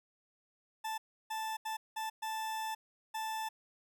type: tone bursts at uneven times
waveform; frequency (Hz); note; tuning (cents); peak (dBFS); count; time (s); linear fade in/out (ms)
40% pulse; 880; A5; 0; -35; 6; 0.84-0.98 / 1.3-1.57 / 1.65-1.77 / 1.96-2.1 / 2.22-2.75 / 3.14-3.49; 10
effects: none